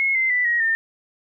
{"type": "tone with pitch steps", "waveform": "sine", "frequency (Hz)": [2171, 2074, 1981.6, 1893.2, 1808.8], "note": ["C#7", "C7", "B6", "A#6", "A6"], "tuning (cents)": [-37, -16, 5, 26, 47], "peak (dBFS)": -17, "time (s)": [0, 0.75], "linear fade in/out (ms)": 0, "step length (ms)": 150, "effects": []}